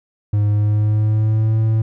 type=tone with pitch glide; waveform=triangle; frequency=103.83 to 110.64 Hz; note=G#2 to A2; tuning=0 to +10 cents; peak=-11 dBFS; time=0.33-1.82 s; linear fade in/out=5 ms; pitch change=+110 cents; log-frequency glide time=0.48-1.59 s; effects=none